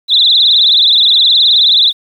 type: tone with vibrato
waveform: sine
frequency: 3729 Hz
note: A#7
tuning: in tune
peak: -5 dBFS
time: 0.08-1.93 s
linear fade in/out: 50 ms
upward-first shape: triangle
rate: 19 Hz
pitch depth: 180 cents each way
effects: 7-bit